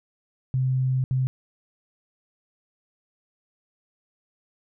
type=tone bursts at uneven times; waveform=sine; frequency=130 Hz; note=C3; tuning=11 cents flat; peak=-20 dBFS; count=2; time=0.54-1.04 / 1.11-1.27 s; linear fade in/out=0 ms; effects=none